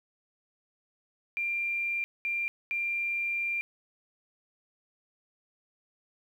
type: tone bursts at uneven times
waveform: sine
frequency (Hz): 2381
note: D7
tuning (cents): +23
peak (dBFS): -28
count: 3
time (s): 1.37-2.04 / 2.25-2.48 / 2.71-3.61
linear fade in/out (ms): 0
effects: 10-bit